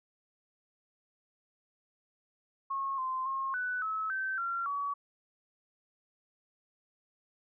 sine tone with pitch steps, 1089 / 1039 / 1076 / 1492 / 1295 / 1546 / 1373 / 1133 Hz, C#6 / C6 / C6 / F#6 / E6 / G6 / F6 / C#6, -31 / -12 / +48 / +14 / -31 / -24 / -30 / +37 cents, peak -31 dBFS, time 2.7-4.94 s, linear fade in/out 10 ms, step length 280 ms, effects none

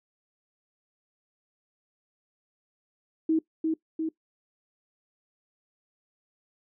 sine tone with echo, 319.7 Hz, D#4, 47 cents sharp, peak -20 dBFS, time 3.29-3.39 s, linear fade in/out 5 ms, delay 350 ms, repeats 2, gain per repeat -3 dB, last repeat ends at 4.09 s, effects noise-tail reverb RT60 0.1 s tail -19 dB re dry

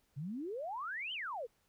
sine exponential two-way sweep, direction up then down, 130 to 3172 to 430.4 Hz, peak -38 dBFS, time 0.16-1.47 s, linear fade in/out 20 ms, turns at 1.13 s, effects pink hiss -75 dBFS RMS until 1.68 s

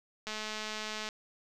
click train, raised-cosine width 0.2 ms, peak -21 dBFS, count 177, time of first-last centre 0.27-1.089 s, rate 215 Hz, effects none

